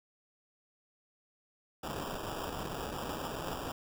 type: noise with sample-and-hold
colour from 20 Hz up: blue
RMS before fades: -39 dBFS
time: 1.83-3.72 s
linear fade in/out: 5 ms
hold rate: 2100 Hz
effects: none